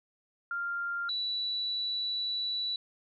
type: tone pair in turn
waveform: sine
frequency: 1395 / 3946 Hz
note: F6 / B7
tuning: -2 / -2 cents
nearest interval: octave + tritone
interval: 1800 cents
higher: second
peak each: -31 / -30 dBFS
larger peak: second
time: 0.51-1.09 / 1.09-2.76 s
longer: second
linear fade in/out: 2 ms
effects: none